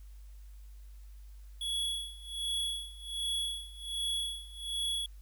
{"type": "tone with tremolo", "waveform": "square", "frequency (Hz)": 3367, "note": "G#7", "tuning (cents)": 23, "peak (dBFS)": -31, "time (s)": [1.61, 5.06], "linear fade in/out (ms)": 2, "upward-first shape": "sine", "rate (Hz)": 1.3, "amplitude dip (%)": 90, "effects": ["added 50 Hz sine -47 dBFS peak until 5.21 s", "white hiss -68 dBFS RMS until 5.21 s"]}